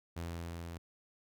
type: tone with level ramp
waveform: sawtooth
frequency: 84.6 Hz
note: E2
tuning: 45 cents sharp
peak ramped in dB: -34 to -39 dBFS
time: 0.16-0.78 s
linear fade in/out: 10 ms
effects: none